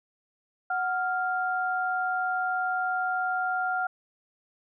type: tone pair together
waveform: sine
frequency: 740 / 1396.9 Hz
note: F#5 / F6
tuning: 0 / 0 cents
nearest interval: major seventh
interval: 1100 cents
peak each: -28 dBFS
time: 0.7-3.87 s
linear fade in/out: 5 ms
effects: none